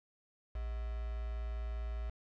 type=tone with quantisation; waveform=sine; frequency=57.5 Hz; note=A#1; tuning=23 cents flat; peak=-36 dBFS; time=0.55-2.1 s; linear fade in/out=5 ms; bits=8; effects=low-pass 3000 Hz 12 dB/octave